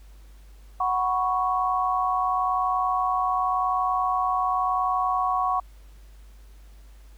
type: chord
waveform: sine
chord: F# suspended fourth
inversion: none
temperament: equal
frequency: 740 / 987.8 / 1108.7 Hz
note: F#5 / B5 / C#6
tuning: 0 / 0 / 0 cents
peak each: -25 / -30 / -24 dBFS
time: 0.8-5.6 s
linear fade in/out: 5 ms
effects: added 50 Hz sine -45 dBFS peak until 7.17 s + pink hiss -60 dBFS RMS until 7.17 s